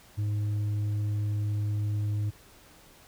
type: tone with tanh clipping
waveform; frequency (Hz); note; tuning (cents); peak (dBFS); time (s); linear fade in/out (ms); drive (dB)
sine; 104.3; G#2; +8; -27; 0.17-2.31; 20; 4
effects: pink hiss -55 dBFS RMS until 3.07 s